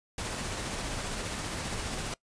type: noise with tremolo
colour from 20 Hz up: pink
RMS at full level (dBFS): -34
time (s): 0.18-2.14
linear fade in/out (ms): 2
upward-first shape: sine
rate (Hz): 15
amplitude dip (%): 25
effects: noise-tail reverb RT60 0.1 s tail -22 dB re dry + resampled to 22050 Hz